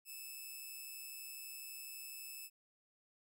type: tone with amplitude modulation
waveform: 5% pulse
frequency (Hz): 2612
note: E7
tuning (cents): -17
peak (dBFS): -36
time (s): 0.05-2.5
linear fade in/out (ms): 50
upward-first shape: sine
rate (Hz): 132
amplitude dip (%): 40
effects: none